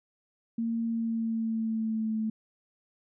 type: tone with pitch glide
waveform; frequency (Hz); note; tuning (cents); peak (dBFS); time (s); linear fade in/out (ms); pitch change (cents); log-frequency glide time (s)
sine; 229.3 to 219.1; A#3 to A3; -28 to -7; -27; 0.58-2.3; 5; -79; 0.87-2.17
effects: none